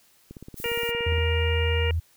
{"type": "click train", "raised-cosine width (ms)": 3, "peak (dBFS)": -27, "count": 16, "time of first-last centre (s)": [0.31, 1.182], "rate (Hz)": 17.2}
{"type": "noise", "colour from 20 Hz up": "violet", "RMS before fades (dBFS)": -39, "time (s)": [0.56, 0.92], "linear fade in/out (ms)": 20}
{"type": "harmonic tone", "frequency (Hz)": 470, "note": "A#4", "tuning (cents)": 14, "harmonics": [1, 2, 3, 4, 5, 6], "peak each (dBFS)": [-28, -38, -39, -34, -33, -31], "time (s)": [0.64, 1.91], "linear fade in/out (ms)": 2}
{"type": "tone", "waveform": "sine", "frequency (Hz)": 82.41, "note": "E2", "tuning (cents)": 0, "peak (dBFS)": -22, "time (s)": [1.06, 2], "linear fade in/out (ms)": 10}
{"effects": ["white hiss -60 dBFS RMS until 2.16 s"]}